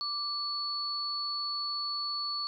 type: tone pair together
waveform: sine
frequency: 1174.7 / 4427 Hz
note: D6 / C#8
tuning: 0 / -3 cents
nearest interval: octave + major seventh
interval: 2297 cents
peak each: -38 / -32 dBFS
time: 0.01-2.47 s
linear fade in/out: 0 ms
effects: none

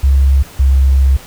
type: tone pair in turn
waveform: sine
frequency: 68 / 67.1 Hz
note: C#2 / C2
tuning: -33 / +44 cents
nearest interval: unison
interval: 23 cents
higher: first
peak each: -6 dBFS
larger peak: neither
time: 0.03-0.43 / 0.59-1.17 s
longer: second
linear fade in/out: 10 ms
effects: pink hiss -36 dBFS RMS until 1.26 s

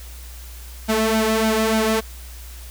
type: tone with flanger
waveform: sawtooth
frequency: 220.3 Hz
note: A3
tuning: 2 cents sharp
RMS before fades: -19 dBFS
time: 0.88-2.01 s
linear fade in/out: 20 ms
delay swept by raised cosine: 1.3 to 3 ms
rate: 3.4 Hz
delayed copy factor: +0.7
effects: added 60 Hz sine -35 dBFS peak until 2.7 s + white hiss -43 dBFS RMS until 2.7 s

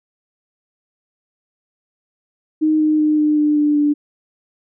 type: tone with pitch steps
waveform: sine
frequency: 310.3 / 307.4 / 304.6 / 301.8 / 299 / 296.3 / 293.6 Hz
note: D#4 / D#4 / D#4 / D4 / D4 / D4 / D4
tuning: -5 / -21 / -37 / +47 / +31 / +15 / 0 cents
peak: -12 dBFS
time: 2.61-3.94 s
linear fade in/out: 20 ms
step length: 190 ms
effects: none

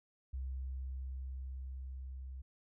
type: tone with level ramp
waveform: sine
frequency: 65.41 Hz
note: C2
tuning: in tune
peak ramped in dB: -37 to -43 dBFS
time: 0.33-2.42 s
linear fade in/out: 10 ms
effects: none

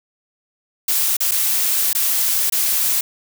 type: noise with dropouts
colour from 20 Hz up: blue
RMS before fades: -18 dBFS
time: 0.88-3.01 s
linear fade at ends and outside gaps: 5 ms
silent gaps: 1.168-1.204 / 1.312-1.317 / 1.931-1.949 / 2.499-2.522 s
effects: none

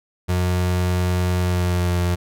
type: tone with pitch glide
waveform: 35% pulse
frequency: 90 to 88.15 Hz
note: F#2 to F2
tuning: -47 to +17 cents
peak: -16 dBFS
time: 0.28-2.16 s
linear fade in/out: 20 ms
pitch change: -36 cents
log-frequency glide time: 1.39-1.96 s
effects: none

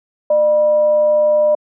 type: tone with frequency modulation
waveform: sine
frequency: 602 Hz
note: D5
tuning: 43 cents sharp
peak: -9 dBFS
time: 0.3-1.55 s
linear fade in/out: 5 ms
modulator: 373 Hz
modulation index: 0.23
effects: high-pass 400 Hz 12 dB/octave

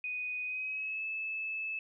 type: tone with pitch glide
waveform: sine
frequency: 2489 to 2610 Hz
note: D#7 to E7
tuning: 0 to -18 cents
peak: -34 dBFS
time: 0.04-1.79 s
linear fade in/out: 2 ms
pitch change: +82 cents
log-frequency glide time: 0.44-1.04 s
effects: none

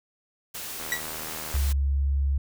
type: noise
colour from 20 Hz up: white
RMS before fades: -36 dBFS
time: 0.54-1.73 s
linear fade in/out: 10 ms
type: click train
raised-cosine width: 0.5 ms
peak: -23 dBFS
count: 61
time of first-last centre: 0.8-1.565 s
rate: 78.4 Hz
type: tone with exponential decay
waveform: 40% pulse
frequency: 1941 Hz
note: B6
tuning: 31 cents flat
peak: -20 dBFS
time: 0.92-1.06 s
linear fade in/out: 1 ms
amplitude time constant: 30 ms
type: tone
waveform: sine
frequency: 69.3 Hz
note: C#2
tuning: in tune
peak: -21 dBFS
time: 1.54-2.38 s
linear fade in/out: 5 ms
effects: none

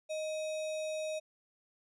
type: tone with sample-and-hold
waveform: sine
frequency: 622.3 Hz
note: D#5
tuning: in tune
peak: -34 dBFS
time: 0.09-1.2 s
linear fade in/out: 20 ms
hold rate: 3150 Hz
effects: resampled to 22050 Hz

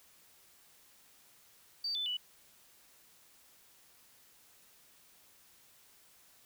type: tone with pitch steps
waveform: sine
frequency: 4621 / 3511 / 2960 Hz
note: D8 / A7 / F#7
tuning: -29 / -4 / 0 cents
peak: -33 dBFS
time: 1.84-2.17 s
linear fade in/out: 5 ms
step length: 110 ms
effects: white hiss -63 dBFS RMS until 6.45 s

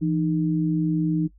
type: tone pair together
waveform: sine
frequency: 166.65 / 307.4 Hz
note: E3 / D#4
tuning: +19 / -21 cents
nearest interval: major seventh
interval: 1060 cents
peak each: -22 / -23 dBFS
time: 0.01-1.28 s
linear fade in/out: 20 ms
effects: noise-tail reverb RT60 0.1 s tail -21 dB re dry + added 50 Hz sine -50 dBFS peak until 1.38 s

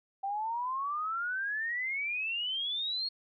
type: exponential sweep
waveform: sine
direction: up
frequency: 774 to 4335 Hz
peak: -31 dBFS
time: 0.23-3.09 s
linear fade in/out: 10 ms
effects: none

